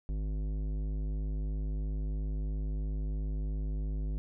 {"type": "tone with tanh clipping", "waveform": "triangle", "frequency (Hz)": 51.5, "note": "G#1", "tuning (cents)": -14, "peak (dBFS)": -33, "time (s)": [0.09, 4.18], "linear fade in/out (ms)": 0, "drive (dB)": 18, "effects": []}